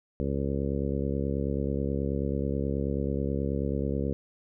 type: harmonic tone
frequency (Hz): 69.3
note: C#2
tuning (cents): 0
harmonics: 1 / 2 / 3 / 4 / 5 / 6 / 7 / 8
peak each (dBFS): -32 / -33 / -33 / -35 / -39 / -36 / -36 / -41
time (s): 0.2-4.13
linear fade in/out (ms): 0
effects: none